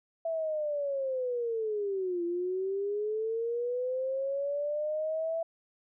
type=linear two-way sweep; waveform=sine; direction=down then up; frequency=664 to 341 to 664 Hz; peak=-29 dBFS; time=0.25-5.43 s; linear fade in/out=5 ms; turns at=2.24 s; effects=none